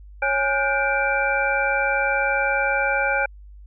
sine tone cluster, 552 / 827 / 1438 / 1558 / 2348 Hz, C#5 / G#5 / F#6 / G6 / D7, -7 / -8 / -50 / -11 / -1 cents, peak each -25 dBFS, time 0.22-3.26 s, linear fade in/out 5 ms, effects added 50 Hz sine -40 dBFS peak until 3.66 s

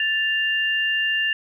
sine tone pair together, 1760.1 / 2794 Hz, A6 / F7, 0 / 0 cents, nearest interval minor sixth, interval 800 cents, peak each -22 dBFS, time 0-1.33 s, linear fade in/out 2 ms, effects none

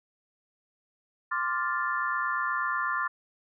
sine chord, D minor seventh, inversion third, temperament equal, 1046.5 / 1174.7 / 1396.9 / 1760 Hz, C6 / D6 / F6 / A6, 0 / 0 / 0 / 0 cents, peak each -32 dBFS, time 1.31-3.08 s, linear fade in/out 10 ms, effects none

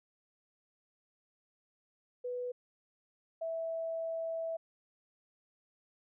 sine tone pair in turn, 493.9 / 655.9 Hz, B4 / E5, 0 / -9 cents, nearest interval perfect fourth, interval 491 cents, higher second, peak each -35 / -34 dBFS, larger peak second, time 2.24-2.52 / 3.41-4.57 s, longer second, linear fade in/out 10 ms, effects none

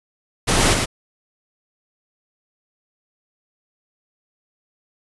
pink noise with echo, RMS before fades -17 dBFS, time 0.47-0.75 s, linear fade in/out 20 ms, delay 110 ms, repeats 1, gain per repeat -3 dB, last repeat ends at 0.86 s, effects resampled to 24000 Hz

